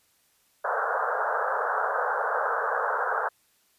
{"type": "band-pass noise", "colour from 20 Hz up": "white", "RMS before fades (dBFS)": -27, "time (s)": [0.64, 3.29], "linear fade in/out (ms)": 10, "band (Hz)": [440, 1600], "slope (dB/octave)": 96, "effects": ["white hiss -66 dBFS RMS until 3.78 s", "resampled to 32000 Hz"]}